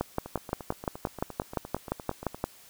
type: two click trains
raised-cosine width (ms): 1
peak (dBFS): -24 / -13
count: 19 / 15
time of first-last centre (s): 0.26-2.346 / 0.01-2.441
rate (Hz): 8.63 / 5.76
effects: white hiss -54 dBFS RMS until 2.69 s